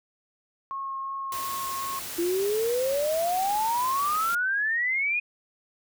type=tone with vibrato; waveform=sine; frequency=1084 Hz; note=C#6; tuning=39 cents flat; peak=-30 dBFS; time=0.71-1.99 s; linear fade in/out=0 ms; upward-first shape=triangle; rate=2.8 Hz; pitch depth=10 cents each way
type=noise; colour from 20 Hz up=white; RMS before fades=-36 dBFS; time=1.32-4.35 s; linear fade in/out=2 ms
type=exponential sweep; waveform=sine; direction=up; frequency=335.9 to 2489 Hz; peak=-23 dBFS; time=2.18-5.2 s; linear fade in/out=10 ms
effects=none